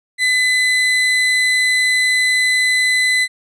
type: tone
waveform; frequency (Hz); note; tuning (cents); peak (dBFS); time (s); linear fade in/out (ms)
35% pulse; 2012; B6; +32; -11; 0.18-3.28; 50
effects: resampled to 22050 Hz